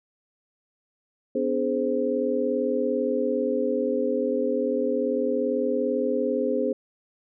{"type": "tone cluster", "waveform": "sine", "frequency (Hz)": [251.5, 291.8, 422.4, 520], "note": ["B3", "D4", "G#4", "C5"], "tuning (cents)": [32, -11, 29, -11], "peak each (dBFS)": [-28, -30, -27, -26], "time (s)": [1.35, 6.73], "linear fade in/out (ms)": 5, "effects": []}